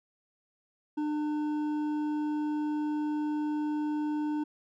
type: tone with hard clipping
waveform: sine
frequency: 300 Hz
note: D4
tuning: 37 cents sharp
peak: -30 dBFS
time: 0.97-4.44 s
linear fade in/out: 10 ms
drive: 7 dB
effects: none